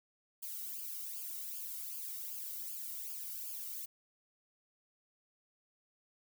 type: noise with flanger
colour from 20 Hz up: violet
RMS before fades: -43 dBFS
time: 0.42-3.86 s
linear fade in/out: 10 ms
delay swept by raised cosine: 0.51 to 1.21 ms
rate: 2.6 Hz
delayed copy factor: -0.85
effects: none